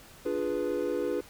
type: chord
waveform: triangle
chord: D diminished seventh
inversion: none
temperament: equal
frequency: 293.7 / 349.2 / 415.3 / 493.9 Hz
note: D4 / F4 / Ab4 / Cb5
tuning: 0 / 0 / 0 / 0 cents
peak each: -33 / -32 / -31 / -30 dBFS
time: 0.25-1.21 s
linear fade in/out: 10 ms
effects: pink hiss -52 dBFS RMS until 1.29 s